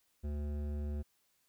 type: tone with hard clipping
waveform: triangle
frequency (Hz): 73.42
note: D2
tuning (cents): 0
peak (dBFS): -37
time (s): 0.23-1.03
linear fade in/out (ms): 20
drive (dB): 17
effects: white hiss -75 dBFS RMS until 1.48 s